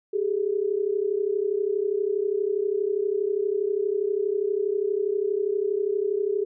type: tone pair together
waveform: sine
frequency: 391.2 / 423.6 Hz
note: G4 / G#4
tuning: -4 / +34 cents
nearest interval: minor second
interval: 138 cents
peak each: -25 dBFS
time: 0.13-6.45 s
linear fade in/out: 10 ms
effects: none